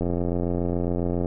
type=click train; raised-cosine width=2 ms; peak=-13 dBFS; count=110; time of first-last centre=0.01-1.259 s; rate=87.3 Hz; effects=none